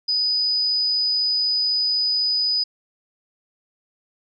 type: tone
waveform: sine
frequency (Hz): 4978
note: D#8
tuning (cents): 0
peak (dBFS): -18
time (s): 0.08-2.64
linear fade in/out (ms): 10
effects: none